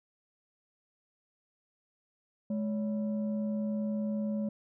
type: tone pair together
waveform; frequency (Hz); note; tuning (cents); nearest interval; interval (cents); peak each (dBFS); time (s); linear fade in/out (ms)
sine; 211.2 / 563; G#3 / C#5; +29 / +27; octave + perfect fourth; 1698; -29 / -38; 2.5-4.49; 5
effects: tanh soft clip ceiling -25 dBFS

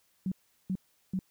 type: tone bursts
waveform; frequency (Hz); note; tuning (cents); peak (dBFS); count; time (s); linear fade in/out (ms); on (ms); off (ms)
sine; 187.5; F#3; +23; -28; 3; 0.26-1.191; 2; 57; 380
effects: white hiss -70 dBFS RMS until 1.3 s

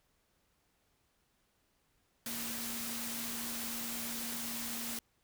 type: tone in noise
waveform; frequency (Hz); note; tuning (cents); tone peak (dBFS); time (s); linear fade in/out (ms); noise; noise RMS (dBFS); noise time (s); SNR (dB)
sine; 233.1; A#3; 0; -45; 2.26-4.99; 2; white; -40; 2.26-4.99; -8
effects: pink hiss -75 dBFS RMS until 5.23 s

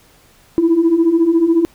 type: beating tone pair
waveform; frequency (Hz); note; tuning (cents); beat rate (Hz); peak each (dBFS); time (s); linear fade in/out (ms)
sine; 321.4 / 335.4; E4 / E4; -44 / +30; 14; -15 / -10; 0.58-1.65; 0
effects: tanh soft clip ceiling -5 dBFS + pink hiss -50 dBFS RMS until 1.74 s

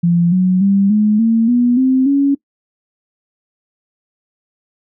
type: tone with pitch steps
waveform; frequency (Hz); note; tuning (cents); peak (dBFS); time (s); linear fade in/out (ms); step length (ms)
sine; 171.9 / 184.24 / 197.46 / 211.6 / 226.8 / 243.1 / 260.6 / 279.3; F3 / F#3 / G3 / G#3 / A#3 / B3 / C4 / C#4; -27 / -7 / +13 / +33 / -47 / -27 / -7 / +13; -9; 0.03-2.35; 10; 290
effects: noise-tail reverb RT60 0.1 s tail -21 dB re dry

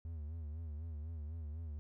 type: tone with vibrato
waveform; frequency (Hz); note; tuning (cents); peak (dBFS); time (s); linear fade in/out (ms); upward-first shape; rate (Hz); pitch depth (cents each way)
triangle; 78.4; D#2; +14; -39; 0.05-1.79; 0; sine; 4; 110
effects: none

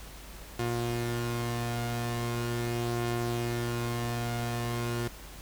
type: tone pair together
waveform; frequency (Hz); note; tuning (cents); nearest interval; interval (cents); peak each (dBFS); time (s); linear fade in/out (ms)
sawtooth; 118.6 / 355.4; A#2 / F4; +30 / +30; octave + perfect fifth; 1900; -27 / -31; 0.59-5.08; 5
effects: added 50 Hz sine -46 dBFS peak until 5.41 s + pink hiss -48 dBFS RMS until 5.41 s

